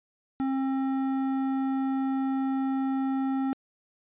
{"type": "tone with hard clipping", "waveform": "triangle", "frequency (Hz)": 267.5, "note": "C4", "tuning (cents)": 38, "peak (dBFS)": -27, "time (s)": [0.4, 3.53], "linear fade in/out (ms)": 0, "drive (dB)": 14, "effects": ["resampled to 8000 Hz"]}